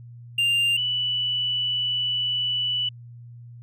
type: tone pair in turn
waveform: triangle / sine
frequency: 2794 / 2966 Hz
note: F7 / F#7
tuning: 0 / +4 cents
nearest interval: minor second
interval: 104 cents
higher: second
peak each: -17 / -22 dBFS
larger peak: first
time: 0.38-0.77 / 0.77-2.89 s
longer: second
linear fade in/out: 5 ms
effects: added 119 Hz sine -40 dBFS peak until 3.62 s